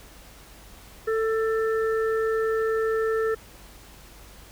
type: harmonic tone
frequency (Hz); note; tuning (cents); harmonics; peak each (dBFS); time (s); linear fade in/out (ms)
444.1; A4; +16; 1 / 3 / 4; -22 / -32 / -34; 1.07-3.35; 10
effects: added 50 Hz sine -50 dBFS peak until 4.51 s + pink hiss -49 dBFS RMS until 4.51 s